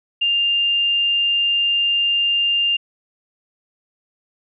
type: tone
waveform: sine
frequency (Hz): 2800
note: F7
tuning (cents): +4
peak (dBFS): -15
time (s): 0.21-2.77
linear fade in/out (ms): 10
effects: none